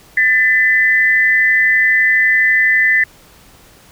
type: tone pair together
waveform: sine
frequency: 1775 / 2007 Hz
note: A6 / B6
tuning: +15 / +27 cents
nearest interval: major second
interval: 212 cents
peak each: -12 dBFS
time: 0.17-3.04 s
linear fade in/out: 5 ms
effects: pink hiss -45 dBFS RMS until 3.91 s